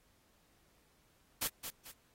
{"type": "noise with echo", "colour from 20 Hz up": "white", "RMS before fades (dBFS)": -35, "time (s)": [1.41, 1.48], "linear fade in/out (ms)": 10, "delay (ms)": 220, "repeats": 2, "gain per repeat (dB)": -8, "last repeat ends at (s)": 1.92, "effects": ["pink hiss -71 dBFS RMS until 2.14 s", "AAC 48 kbps"]}